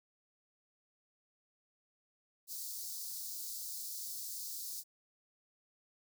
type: high-pass noise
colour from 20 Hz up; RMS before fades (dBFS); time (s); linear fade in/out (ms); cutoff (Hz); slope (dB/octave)
white; -43; 2.47-4.84; 50; 4200; 48
effects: none